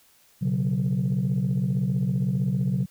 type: chord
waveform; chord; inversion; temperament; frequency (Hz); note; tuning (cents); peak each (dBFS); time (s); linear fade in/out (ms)
sine; B suspended second; none; just; 123.47 / 138.9 / 185.21; B2 / C#3 / F#3; 0 / +4 / +2; -26 / -24 / -24; 0.41-2.86; 20
effects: tanh soft clip ceiling -17 dBFS + white hiss -59 dBFS RMS until 2.9 s